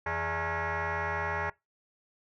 sine tone with frequency modulation, 415.3 Hz, G#4, in tune, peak -28 dBFS, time 0.06-1.5 s, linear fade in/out 5 ms, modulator 251 Hz, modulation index 6.5, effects noise-tail reverb RT60 0.2 s tail -23 dB re dry + tanh soft clip ceiling -25 dBFS

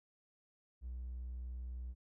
triangle tone, 61.74 Hz, B1, in tune, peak -38 dBFS, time 0.81-1.95 s, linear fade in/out 50 ms, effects tanh soft clip ceiling -37 dBFS

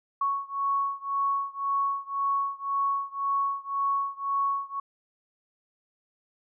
sine beating tone pair, 1108.7 / 1110.6 Hz, C#6 / C#6, 0 / +3 cents, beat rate 1.9 Hz, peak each -28 / -29 dBFS, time 0.21-4.8 s, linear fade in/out 5 ms, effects none

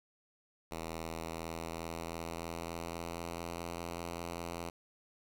5% pulse tone with pitch glide, 81.7 to 85.12 Hz, E2 to F2, -15 to -44 cents, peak -28 dBFS, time 0.71-4.7 s, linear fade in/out 5 ms, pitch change +71 cents, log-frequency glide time 0.92-3.68 s, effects none

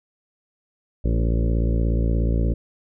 harmonic tone with a mistuned harmonic, 56.8 Hz, A#1, 44 cents flat, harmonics 1 / 2 / 3 / 4 / 5 / 6 / 7 / 8 / 9 / 10, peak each -19 / -25 / -29 / -31 / -33 / -35 / -36 / -37 / -38 / -39 dBFS, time 1.04-2.54 s, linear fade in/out 10 ms, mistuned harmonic 5, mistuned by +23 cents, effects none

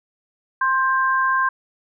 sine tone pair together, 1052.5 / 1582 Hz, C6 / G6, +10 / +15 cents, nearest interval perfect fifth, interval 705 cents, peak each -18 / -20 dBFS, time 0.61-1.49 s, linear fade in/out 5 ms, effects none

